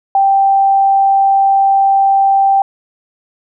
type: tone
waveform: sine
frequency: 784 Hz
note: G5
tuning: in tune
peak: -7 dBFS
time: 0.15-2.62 s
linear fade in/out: 2 ms
effects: none